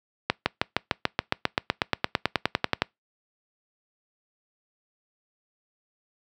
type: accelerating click train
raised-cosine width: 0.3 ms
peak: -4 dBFS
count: 22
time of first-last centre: 0.3-2.82 s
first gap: 160 ms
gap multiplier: 0.97
effects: noise-tail reverb RT60 0.2 s tail -26 dB re dry + high-pass 80 Hz 12 dB/octave